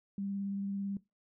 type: tone with vibrato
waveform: sine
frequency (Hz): 198.2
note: G3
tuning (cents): +19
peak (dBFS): -34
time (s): 0.18-0.97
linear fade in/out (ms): 2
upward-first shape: sine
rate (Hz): 18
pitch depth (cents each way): 15
effects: noise-tail reverb RT60 0.2 s tail -19 dB re dry